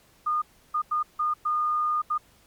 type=tone bursts at uneven times; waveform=sine; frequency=1221 Hz; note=D#6; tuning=33 cents flat; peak=-22 dBFS; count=6; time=0.26-0.42 / 0.74-0.82 / 0.91-1.03 / 1.19-1.34 / 1.45-2.02 / 2.1-2.18 s; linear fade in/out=10 ms; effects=pink hiss -59 dBFS RMS until 2.46 s + MP3 96 kbps

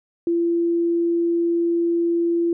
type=tone; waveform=sine; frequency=339.8 Hz; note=F4; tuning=47 cents flat; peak=-17 dBFS; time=0.27-2.53 s; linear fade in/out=2 ms; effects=none

